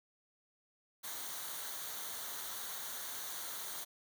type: noise with comb filter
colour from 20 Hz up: white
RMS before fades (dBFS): -43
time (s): 1.03-3.85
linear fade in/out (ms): 20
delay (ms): 0.39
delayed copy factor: -0.6
effects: none